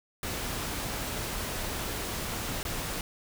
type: noise with dropouts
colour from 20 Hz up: pink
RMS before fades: -34 dBFS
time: 0.23-3.01 s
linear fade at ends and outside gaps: 1 ms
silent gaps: 2.63-2.651 s
effects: none